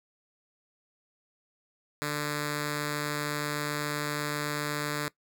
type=tone with notch filter; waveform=5% pulse; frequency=147.8 Hz; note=D3; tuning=11 cents sharp; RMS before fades=-32 dBFS; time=2.02-5.08 s; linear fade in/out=0 ms; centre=790 Hz; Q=1.5; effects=noise-tail reverb RT60 0.1 s tail -20 dB re dry

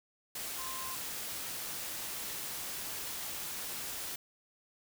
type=tone in noise; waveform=sine; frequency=1046.5 Hz; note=C6; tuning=in tune; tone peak=-43 dBFS; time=0.58-0.95 s; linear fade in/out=5 ms; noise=white; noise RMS=-40 dBFS; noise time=0.35-4.16 s; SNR=-6 dB; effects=none

